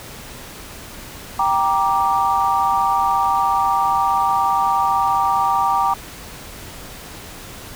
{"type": "chord", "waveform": "sine", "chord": "G minor", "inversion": "none", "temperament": "just", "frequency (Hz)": [784, 940.8, 1176], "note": ["G5", "Bb5", "D6"], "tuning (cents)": [0, 16, 2], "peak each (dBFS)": -19, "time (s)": [1.39, 5.94], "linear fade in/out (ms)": 5, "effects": ["pink hiss -36 dBFS RMS until 7.75 s"]}